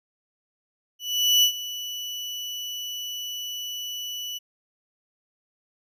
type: tone with ADSR envelope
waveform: 35% pulse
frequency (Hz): 2960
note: F#7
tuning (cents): 0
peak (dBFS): -13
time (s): 0.99-4.39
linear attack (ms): 440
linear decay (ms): 88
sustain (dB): -16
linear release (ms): 19
effects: none